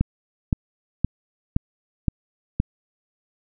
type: click train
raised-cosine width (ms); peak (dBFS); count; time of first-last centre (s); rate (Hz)
5; -6; 6; 0.01-2.601; 1.93
effects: none